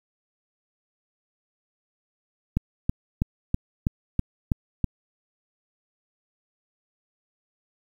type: click train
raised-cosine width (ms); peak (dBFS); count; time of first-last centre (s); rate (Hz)
5; -9; 8; 2.57-4.843; 3.08
effects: 8-bit